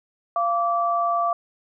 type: tone pair together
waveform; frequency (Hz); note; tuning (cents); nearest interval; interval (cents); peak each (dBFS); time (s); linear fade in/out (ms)
sine; 690.3 / 1161; F5 / D6; -20 / -20; major sixth; 900; -22; 0.36-1.33; 2
effects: none